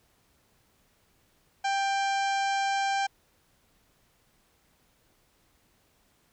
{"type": "harmonic tone with a mistuned harmonic", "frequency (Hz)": 788, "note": "G5", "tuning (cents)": 9, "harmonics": [1, 2, 3, 4, 5, 6, 7, 8, 9, 10], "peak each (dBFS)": [-26, -33, -37, -40, -44, -47, -43, -46, -49, -52], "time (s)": [1.64, 3.07], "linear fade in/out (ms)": 10, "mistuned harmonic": 5, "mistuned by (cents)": 58, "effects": ["pink hiss -67 dBFS RMS until 6.32 s"]}